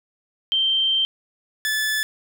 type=tone pair in turn; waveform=sine / sawtooth; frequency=3136 / 1734.8 Hz; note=G7 / A6; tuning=0 / -25 cents; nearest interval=minor seventh; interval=1025 cents; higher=first; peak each=-17 dBFS; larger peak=neither; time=0.52-1.05 / 1.65-2.03 s; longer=first; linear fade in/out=0 ms; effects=none